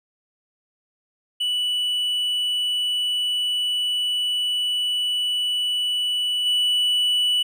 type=tone with level steps; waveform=triangle; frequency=2960 Hz; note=F#7; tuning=in tune; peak=-19 / -16 dBFS; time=1.4-7.43 s; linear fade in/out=10 ms; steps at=6.45 s; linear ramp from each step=20 ms; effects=none